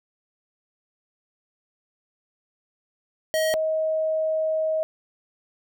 square / sine tone pair in turn, 632 / 632 Hz, D#5 / D#5, +27 / +27 cents, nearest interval unison, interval 0 cents, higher neither, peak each -21 dBFS, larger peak neither, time 3.34-3.54 / 3.54-4.83 s, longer second, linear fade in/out 0 ms, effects none

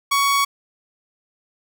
sawtooth tone, 1119 Hz, C#6, 16 cents sharp, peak -12 dBFS, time 0.11-0.45 s, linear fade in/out 10 ms, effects none

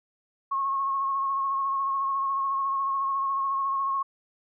sine tone with vibrato, 1090 Hz, C#6, 29 cents flat, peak -24 dBFS, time 0.51-4.03 s, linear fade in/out 10 ms, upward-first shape sine, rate 14 Hz, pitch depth 27 cents each way, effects none

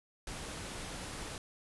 pink low-pass noise, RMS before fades -43 dBFS, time 0.27-1.38 s, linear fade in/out 2 ms, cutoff 11000 Hz, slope 96 dB/octave, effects none

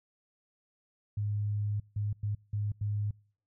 sine tone bursts at uneven times, 103.83 Hz, G#2, in tune, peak -29 dBFS, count 5, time 1.17-1.8 / 1.96-2.13 / 2.23-2.35 / 2.53-2.72 / 2.81-3.11 s, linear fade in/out 5 ms, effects noise-tail reverb RT60 0.5 s tail -26 dB re dry

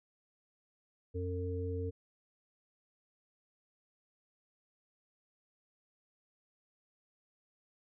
harmonic tone, 90.5 Hz, F#2, 38 cents flat, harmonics 1 / 3 / 5, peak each -36 / -44 / -39 dBFS, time 1.14-1.91 s, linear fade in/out 20 ms, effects none

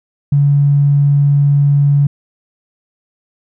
triangle tone with tanh clipping, 142.6 Hz, C#3, 49 cents sharp, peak -7 dBFS, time 0.32-2.07 s, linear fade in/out 5 ms, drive 3 dB, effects none

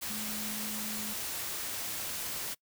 sine tone in noise, 213.1 Hz, G#3, 45 cents sharp, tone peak -41 dBFS, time 0.09-1.14 s, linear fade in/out 20 ms, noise white, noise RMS -37 dBFS, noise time 0.01-2.55 s, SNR -7 dB, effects noise-tail reverb RT60 0.1 s tail -24 dB re dry

